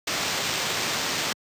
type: noise with sample-and-hold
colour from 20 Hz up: white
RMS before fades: -27 dBFS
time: 0.07-1.33 s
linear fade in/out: 5 ms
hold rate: 11025 Hz
effects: high-pass 100 Hz 12 dB/octave + resampled to 32000 Hz